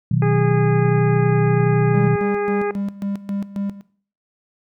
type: chord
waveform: sine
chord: B major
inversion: none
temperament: equal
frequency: 123.47 / 155.56 / 185 Hz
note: B2 / D#3 / F#3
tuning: 0 / 0 / 0 cents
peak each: -18 / -18 / -22 dBFS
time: 0.11-2.16 s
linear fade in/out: 5 ms
type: harmonic tone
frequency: 410 Hz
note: G#4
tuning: 22 cents flat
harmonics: 1 / 2 / 3 / 4 / 5 / 6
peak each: -21 / -27 / -31 / -33 / -35 / -37 dBFS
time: 0.22-2.71 s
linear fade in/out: 2 ms
type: tone with tremolo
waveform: triangle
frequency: 199.6 Hz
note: G3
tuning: 32 cents sharp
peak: -19 dBFS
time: 1.94-3.81 s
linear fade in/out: 0 ms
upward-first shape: square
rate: 3.7 Hz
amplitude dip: 80%
effects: noise-tail reverb RT60 0.5 s tail -18 dB re dry